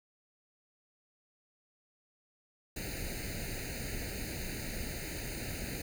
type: noise with comb filter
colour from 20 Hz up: pink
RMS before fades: -39 dBFS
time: 2.76-5.82 s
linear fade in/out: 5 ms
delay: 0.45 ms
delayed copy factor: +1
effects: none